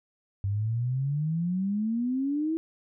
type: exponential sweep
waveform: sine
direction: up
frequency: 96.9 to 329.6 Hz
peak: -25 dBFS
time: 0.44-2.57 s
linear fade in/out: 0 ms
effects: none